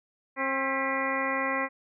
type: harmonic tone with a mistuned harmonic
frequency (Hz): 267.5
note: C4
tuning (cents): +38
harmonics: 1 / 2 / 3 / 4 / 5 / 6 / 7 / 8 / 9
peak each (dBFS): -35 / -33 / -37 / -32 / -38 / -39 / -31 / -40 / -39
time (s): 0.36-1.69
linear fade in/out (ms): 50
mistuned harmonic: 7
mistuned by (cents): +81
effects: none